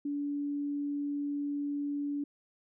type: tone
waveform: sine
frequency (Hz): 287.5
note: D4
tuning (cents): -37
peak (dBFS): -31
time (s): 0.05-2.24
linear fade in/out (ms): 5
effects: none